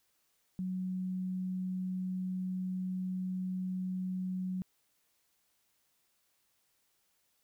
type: tone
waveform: sine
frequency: 185 Hz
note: F#3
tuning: in tune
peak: -33 dBFS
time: 0.59-4.62 s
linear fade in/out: 0 ms
effects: white hiss -75 dBFS RMS until 7.43 s